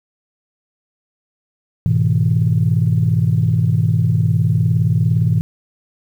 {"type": "chord", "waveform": "sine", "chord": "E major", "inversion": "first", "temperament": "equal with one note detuned", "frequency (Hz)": [103.83, 123.47, 160.96], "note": ["G#2", "B2", "E3"], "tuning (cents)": [0, 0, -41], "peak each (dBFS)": -16, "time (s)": [1.86, 5.41], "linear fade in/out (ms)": 0, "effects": ["tanh soft clip ceiling -4 dBFS", "8-bit"]}